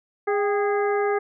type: harmonic tone with a mistuned harmonic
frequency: 411.2 Hz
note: G#4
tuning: 17 cents flat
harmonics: 1 / 2 / 3 / 4 / 5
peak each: -21 / -27 / -31 / -33 / -35 dBFS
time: 0.27-1.19 s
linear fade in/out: 10 ms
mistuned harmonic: 2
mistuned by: -63 cents
effects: none